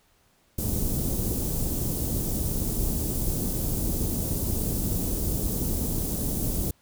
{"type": "band-stop noise", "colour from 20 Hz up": "pink", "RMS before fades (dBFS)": -27, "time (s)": [0.58, 6.71], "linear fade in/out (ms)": 5, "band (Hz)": [340, 10000], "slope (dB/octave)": 12, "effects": ["pink hiss -64 dBFS RMS until 6.81 s"]}